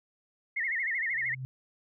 sine tone with vibrato, 1975.5 Hz, B6, in tune, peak -28 dBFS, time 0.56-1.35 s, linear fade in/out 10 ms, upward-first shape sine, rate 13 Hz, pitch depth 170 cents each way
sine tone with exponential growth, 130.2 Hz, C3, 8 cents flat, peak -32 dBFS, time 1.04-1.45 s, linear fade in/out 0 ms, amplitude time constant 89 ms
effects none

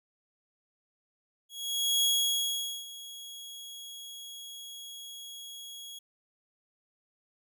sawtooth tone with ADSR envelope, 3322 Hz, G#7, in tune, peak -20 dBFS, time 1.49-5.99 s, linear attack 540 ms, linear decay 820 ms, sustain -19 dB, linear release 7 ms, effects none

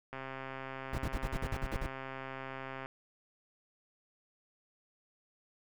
click train, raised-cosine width 0.5 ms, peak -27 dBFS, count 364, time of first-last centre 0.13-2.859 s, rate 133 Hz
brown noise bursts, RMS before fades -34 dBFS, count 10, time 0.93-1.865 s, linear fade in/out 5 ms, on 53 ms, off 45 ms
effects none

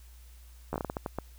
slowing click train, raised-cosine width 1 ms, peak -18 dBFS, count 10, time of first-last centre 0.73-1.186 s, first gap 12 ms, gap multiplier 1.34, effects added 60 Hz sine -49 dBFS peak until 1.38 s + white hiss -61 dBFS RMS until 1.38 s

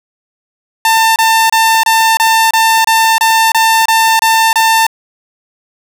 sawtooth tone bursts, 896 Hz, A5, 31 cents sharp, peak -3 dBFS, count 12, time 0.85-4.867 s, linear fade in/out 2 ms, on 310 ms, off 27 ms, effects none

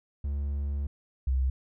triangle / sine tone pair in turn, 71 / 65.19 Hz, C#2 / C2, +42 / -6 cents, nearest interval minor second, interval 148 cents, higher first, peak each -26 / -23 dBFS, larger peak second, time 0.24-0.87 / 1.27-1.5 s, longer first, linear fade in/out 5 ms, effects none

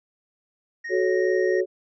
triangle tone, 1864.7 Hz, A#6, in tune, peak -29 dBFS, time 0.84-1.61 s, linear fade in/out 10 ms
sine chord, F# minor, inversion none, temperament equal with one note detuned, 370 / 433.2 / 554.4 Hz, F#4 / A4 / C#5, 0 / -27 / 0 cents, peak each -21 / -25 / -26 dBFS, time 0.89-1.66 s, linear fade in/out 50 ms
effects resampled to 16000 Hz

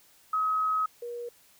sine tone pair in turn, 1273 / 477.7 Hz, D#6 / A#4, +39 / +42 cents, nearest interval octave + perfect fourth, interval 1697 cents, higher first, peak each -24 / -34 dBFS, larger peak first, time 0.33-0.86 / 1.02-1.29 s, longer first, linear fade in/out 5 ms, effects white hiss -60 dBFS RMS until 1.59 s

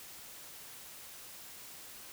silence, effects white hiss -50 dBFS RMS until 2.12 s

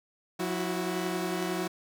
sawtooth tone cluster, 180 / 329.6 / 371.1 Hz, F#3 / E4 / F#4, -47 / 0 / +5 cents, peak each -30 dBFS, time 0.39-1.68 s, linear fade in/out 10 ms, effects none

